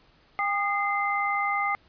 sine tone cluster, 803 / 1225 / 2077 Hz, G5 / D#6 / C7, +41 / -27 / -13 cents, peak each -28 dBFS, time 0.39-1.75 s, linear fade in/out 0 ms, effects pink hiss -60 dBFS RMS until 1.88 s + resampled to 11025 Hz

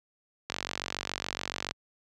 click train, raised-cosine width 0.2 ms, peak -13 dBFS, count 58, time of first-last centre 0.5-1.71 s, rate 47.1 Hz, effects high-pass 60 Hz 12 dB/octave

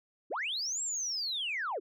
sine linear two-way sweep, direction up then down, 220 to 7690 to 304.9 Hz, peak -31 dBFS, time 0.3-1.8 s, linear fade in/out 20 ms, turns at 0.82 s, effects tanh soft clip ceiling -27 dBFS

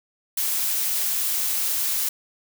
blue noise, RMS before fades -24 dBFS, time 0.37-2.09 s, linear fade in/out 5 ms, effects none

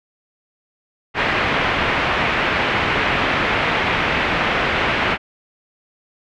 white low-pass noise, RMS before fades -19 dBFS, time 1.14-5.18 s, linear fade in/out 50 ms, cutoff 2600 Hz, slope 24 dB/octave, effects none

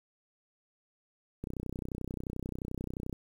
click train, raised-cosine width 3 ms, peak -24 dBFS, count 54, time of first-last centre 1.44-3.128 s, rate 31.4 Hz, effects 9-bit

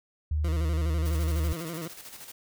sine tone, 76 Hz, D#2, 40 cents flat, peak -24 dBFS, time 0.31-1.53 s, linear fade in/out 5 ms
20% pulse tone with vibrato, 164.5 Hz, E3, 3 cents flat, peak -29 dBFS, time 0.44-1.88 s, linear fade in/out 5 ms, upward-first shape square, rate 12 Hz, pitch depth 74 cents each way
white noise with tremolo, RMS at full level -43 dBFS, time 1.05-2.32 s, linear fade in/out 10 ms, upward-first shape square, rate 13 Hz, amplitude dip 50%
effects none

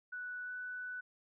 sine tone with pitch glide, 1480 to 1490.3 Hz, F#6 to F#6, 0 to +12 cents, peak -40 dBFS, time 0.12-1.01 s, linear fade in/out 10 ms, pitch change +12 cents, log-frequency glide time 0.45-0.5 s, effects none

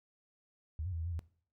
sine tone with pitch steps, 78 / 93 / 83.1 / 81.3 / 87.6 / 81.8 Hz, D#2 / F#2 / E2 / E2 / F2 / E2, +5 / +9 / +15 / -23 / +6 / -13 cents, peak -35 dBFS, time 0.79-1.192 s, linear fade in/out 0 ms, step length 67 ms, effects noise-tail reverb RT60 0.5 s tail -19 dB re dry

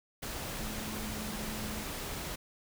sine tone in noise, 214.6 Hz, A3, 43 cents flat, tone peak -41 dBFS, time 0.6-1.83 s, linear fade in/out 10 ms, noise pink, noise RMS -39 dBFS, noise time 0.22-2.36 s, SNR -5 dB, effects none

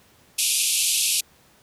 white band-pass noise, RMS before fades -22 dBFS, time 0.38-1.21 s, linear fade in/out 10 ms, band 2400 to 12000 Hz, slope 96 dB/octave, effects pink hiss -56 dBFS RMS until 1.62 s + high-pass 60 Hz 12 dB/octave

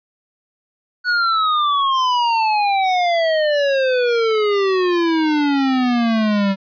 square exponential sweep, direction down, 1480 to 192.1 Hz, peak -15 dBFS, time 1.04-6.56 s, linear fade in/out 50 ms, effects resampled to 11025 Hz

